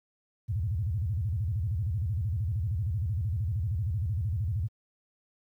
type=tone with vibrato; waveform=sine; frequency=92.5 Hz; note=F#2; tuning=in tune; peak=-26 dBFS; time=0.48-4.68 s; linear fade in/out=20 ms; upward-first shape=square; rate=13 Hz; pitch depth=300 cents each way; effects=high-pass 60 Hz 12 dB/octave + 11-bit